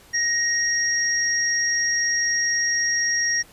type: tone pair together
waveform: sine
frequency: 1875 / 5619 Hz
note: A#6 / F8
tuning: +10 / +10 cents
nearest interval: octave + perfect fifth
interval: 1900 cents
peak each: -22 dBFS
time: 0.13-3.43 s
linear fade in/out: 20 ms
effects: pink hiss -50 dBFS RMS until 3.52 s + resampled to 32000 Hz